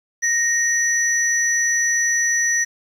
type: tone pair together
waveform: sine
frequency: 1861 / 5914 Hz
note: A#6 / F#8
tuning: -3 / -2 cents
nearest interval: octave + minor sixth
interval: 2001 cents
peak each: -18 dBFS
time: 0.22-2.65 s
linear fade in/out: 20 ms
effects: tanh soft clip ceiling -10 dBFS + 8-bit